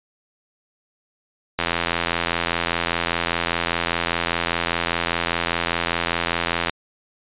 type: click train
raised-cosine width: 0.3 ms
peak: -4 dBFS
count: 435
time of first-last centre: 1.59-6.696 s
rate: 85 Hz
effects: resampled to 8000 Hz

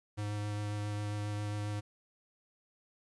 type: tone with vibrato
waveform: square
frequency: 104.1 Hz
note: G#2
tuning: 5 cents sharp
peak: -35 dBFS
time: 0.17-1.81 s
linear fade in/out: 20 ms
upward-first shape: sine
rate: 7.4 Hz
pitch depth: 11 cents each way
effects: resampled to 24000 Hz + 12-bit

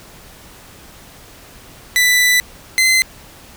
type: tone pair in turn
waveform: sawtooth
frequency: 1985 / 2058 Hz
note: B6 / C7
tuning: +8 / -29 cents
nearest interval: minor second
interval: 63 cents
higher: second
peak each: -7 dBFS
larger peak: neither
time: 1.96-2.4 / 2.78-3.02 s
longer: first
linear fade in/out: 0 ms
effects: pink hiss -41 dBFS RMS until 3.56 s

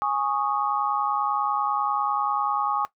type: chord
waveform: sine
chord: Ab suspended fourth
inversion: none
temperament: equal with one note detuned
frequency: 830.6 / 1108.7 / 1238.8 Hz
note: Ab5 / Db6 / Eb6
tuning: 0 / 0 / -8 cents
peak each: -26 / -26 / -28 dBFS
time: 0.02-2.85 s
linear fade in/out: 0 ms
effects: noise-tail reverb RT60 0.1 s tail -17 dB re dry

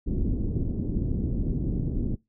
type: low-pass noise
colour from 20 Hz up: pink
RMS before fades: -27 dBFS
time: 0.06-2.16 s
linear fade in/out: 20 ms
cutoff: 320 Hz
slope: 24 dB/octave
effects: noise-tail reverb RT60 0.2 s tail -22 dB re dry

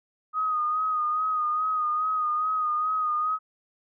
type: tone with vibrato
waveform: sine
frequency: 1244.5 Hz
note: D#6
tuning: in tune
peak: -23 dBFS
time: 0.33-3.39 s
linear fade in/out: 50 ms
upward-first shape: sine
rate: 2.4 Hz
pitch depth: 38 cents each way
effects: none

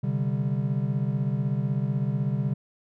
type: chord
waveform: triangle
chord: C suspended second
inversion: none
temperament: equal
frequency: 130.81 / 146.83 / 196 Hz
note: C3 / D3 / G3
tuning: 0 / 0 / 0 cents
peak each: -25 / -26 / -28 dBFS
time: 0.03-2.54 s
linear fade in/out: 10 ms
effects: none

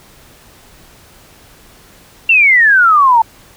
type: exponential sweep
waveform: sine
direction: down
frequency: 2767 to 880 Hz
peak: -5 dBFS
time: 2.29-3.22 s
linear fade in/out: 5 ms
effects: pink hiss -43 dBFS RMS until 3.56 s

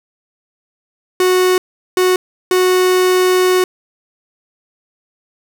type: tone bursts at uneven times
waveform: 45% pulse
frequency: 367.8 Hz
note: F#4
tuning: 10 cents flat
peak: -10 dBFS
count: 3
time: 1.2-1.58 / 1.97-2.16 / 2.51-3.64 s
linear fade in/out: 2 ms
effects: none

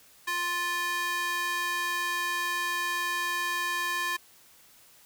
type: tone with high-pass filter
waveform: square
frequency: 350.2 Hz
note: F4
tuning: 5 cents sharp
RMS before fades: -30 dBFS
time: 0.27-4.17 s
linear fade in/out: 10 ms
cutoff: 1400 Hz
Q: 2.4
effects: white hiss -57 dBFS RMS until 5.05 s

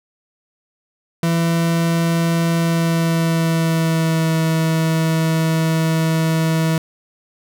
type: tone with pitch glide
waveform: 40% pulse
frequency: 166.9 to 161.31 Hz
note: E3 to E3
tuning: +22 to -37 cents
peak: -14 dBFS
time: 1.23-6.78 s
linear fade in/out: 2 ms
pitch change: -59 cents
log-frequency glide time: 2.57-4.35 s
effects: none

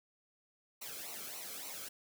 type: noise with flanger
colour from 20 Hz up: white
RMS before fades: -45 dBFS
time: 0.81-1.89 s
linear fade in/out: 10 ms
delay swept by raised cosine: 0.59 to 1.11 ms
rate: 3.5 Hz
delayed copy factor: -0.75
effects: none

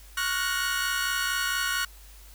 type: chord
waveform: sawtooth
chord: Gb major seventh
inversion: second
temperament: equal with one note detuned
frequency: 1108.7 / 1415.6 / 1480 / 1864.7 Hz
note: Db6 / F6 / Gb6 / Bb6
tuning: 0 / +23 / 0 / 0 cents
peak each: -30 / -28 / -25 / -31 dBFS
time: 0.17-1.85 s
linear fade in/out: 5 ms
effects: added 50 Hz sine -47 dBFS peak until 2.34 s + white hiss -53 dBFS RMS until 2.34 s

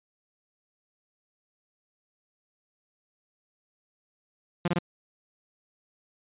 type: tone bursts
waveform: sawtooth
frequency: 174.1 Hz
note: F3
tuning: 5 cents flat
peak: -19 dBFS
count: 3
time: 4.65-4.788 s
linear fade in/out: 5 ms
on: 30 ms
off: 24 ms
effects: resampled to 8000 Hz

